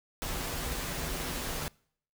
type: noise with comb filter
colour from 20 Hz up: pink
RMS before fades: -35 dBFS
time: 0.22-1.68 s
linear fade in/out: 0 ms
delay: 9.5 ms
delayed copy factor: -0.5
effects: noise-tail reverb RT60 0.6 s tail -25 dB re dry